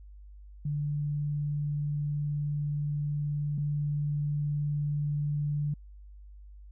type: tone pair in turn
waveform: sine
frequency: 146.83 / 146.83 Hz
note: D3 / D3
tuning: 0 / 0 cents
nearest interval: unison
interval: 0 cents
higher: neither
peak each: -28 / -27 dBFS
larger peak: second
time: 0.65-3.58 / 3.58-5.74 s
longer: first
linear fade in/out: 5 ms
effects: added 50 Hz sine -46 dBFS peak until 6.71 s